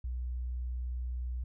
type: tone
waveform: sine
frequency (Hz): 61.6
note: B1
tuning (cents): -4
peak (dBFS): -33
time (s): 0.04-1.44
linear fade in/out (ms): 5
effects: none